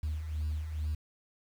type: beating tone pair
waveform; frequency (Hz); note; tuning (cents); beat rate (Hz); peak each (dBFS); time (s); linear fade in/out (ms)
sine; 75 / 77.3; D2 / D#2; +37 / -11; 2.3; -38 / -31; 0.03-0.95; 5
effects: tanh soft clip ceiling -28 dBFS + 9-bit